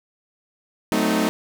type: chord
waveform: sawtooth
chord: F# diminished seventh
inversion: none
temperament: equal with one note detuned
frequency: 185 / 220 / 257.1 / 311.1 Hz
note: F#3 / A3 / C4 / Eb4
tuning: 0 / 0 / -30 / 0 cents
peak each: -23 / -18 / -22 / -19 dBFS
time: 0.92-1.29 s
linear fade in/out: 0 ms
effects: none